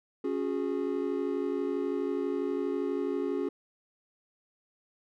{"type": "chord", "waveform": "triangle", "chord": "C# suspended fourth", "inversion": "none", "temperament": "equal with one note detuned", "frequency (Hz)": [277.2, 363, 415.3], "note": ["C#4", "F#4", "G#4"], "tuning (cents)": [0, -33, 0], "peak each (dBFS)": -31, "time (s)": [0.24, 3.49], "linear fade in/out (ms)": 5, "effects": []}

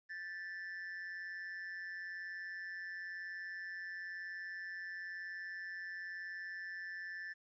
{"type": "tone with amplitude modulation", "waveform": "triangle", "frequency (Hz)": 1760, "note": "A6", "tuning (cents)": 0, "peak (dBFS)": -38, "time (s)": [0.09, 7.34], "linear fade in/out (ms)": 20, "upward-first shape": "sine", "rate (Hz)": 181, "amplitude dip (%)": 65, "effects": ["resampled to 16000 Hz", "13-bit"]}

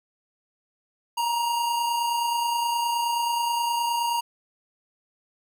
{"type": "tone pair together", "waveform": "square", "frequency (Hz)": [914, 943.5], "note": ["A#5", "A#5"], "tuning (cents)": [-34, 21], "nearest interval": "minor second", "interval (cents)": 55, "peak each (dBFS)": [-35, -24], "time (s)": [1.17, 4.21], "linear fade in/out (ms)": 10, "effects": []}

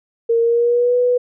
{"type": "tone with pitch glide", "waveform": "sine", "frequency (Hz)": [462.2, 492.5], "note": ["A#4", "B4"], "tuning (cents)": [-15, -5], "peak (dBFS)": -12, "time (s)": [0.29, 1.18], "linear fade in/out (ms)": 10, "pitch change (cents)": 110, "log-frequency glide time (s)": [0.4, 0.96], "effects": []}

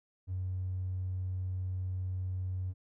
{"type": "tone", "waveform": "triangle", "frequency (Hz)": 92.5, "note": "F#2", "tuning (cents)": 0, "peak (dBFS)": -29, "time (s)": [0.27, 2.74], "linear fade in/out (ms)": 50, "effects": ["tanh soft clip ceiling -30 dBFS"]}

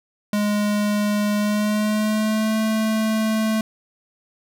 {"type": "tone with pitch glide", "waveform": "square", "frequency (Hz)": [207.7, 219], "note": ["G#3", "A3"], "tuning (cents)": [0, -8], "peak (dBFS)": -19, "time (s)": [0.33, 3.61], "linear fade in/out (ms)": 2, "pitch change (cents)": 92, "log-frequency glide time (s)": [1.38, 2.57], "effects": []}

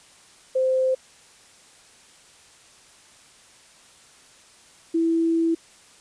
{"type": "tone pair in turn", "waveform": "sine", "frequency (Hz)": [520, 329.9], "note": ["C5", "E4"], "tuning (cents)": [-11, 1], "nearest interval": "minor sixth", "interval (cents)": 788, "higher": "first", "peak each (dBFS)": -18, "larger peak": "neither", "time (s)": [[0.55, 0.95], [4.94, 5.55]], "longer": "second", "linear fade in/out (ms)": 10, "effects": ["white hiss -52 dBFS RMS until 6 s", "resampled to 22050 Hz"]}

